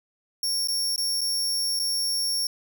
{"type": "tone with dropouts", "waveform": "sawtooth", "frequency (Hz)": 5500, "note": "F8", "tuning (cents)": -27, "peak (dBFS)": -21, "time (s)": [0.43, 2.47], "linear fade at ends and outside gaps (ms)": 2, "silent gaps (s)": [[0.674, 0.684], [0.961, 0.979], [1.209, 1.214], [1.792, 1.797]], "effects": []}